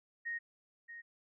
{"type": "tone with echo", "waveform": "sine", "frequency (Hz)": 1864.7, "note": "A#6", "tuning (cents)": 0, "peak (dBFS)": -36, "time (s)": [0.25, 0.39], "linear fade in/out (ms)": 20, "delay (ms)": 630, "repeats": 1, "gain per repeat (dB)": -10, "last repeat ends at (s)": 1.02, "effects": []}